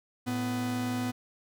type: tone pair together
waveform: 45% pulse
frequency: 110.92 / 249 Hz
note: A2 / B3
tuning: +14 / +14 cents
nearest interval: octave + major second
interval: 1400 cents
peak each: -36 / -30 dBFS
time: 0.26-1.12 s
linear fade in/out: 20 ms
effects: none